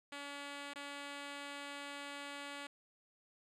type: tone with dropouts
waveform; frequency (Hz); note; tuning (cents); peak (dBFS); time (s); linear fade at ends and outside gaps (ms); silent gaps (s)
5% pulse; 284.5; C#4; +45; -33; 0.12-2.67; 5; 0.736-0.757
effects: low-pass 8000 Hz 12 dB/octave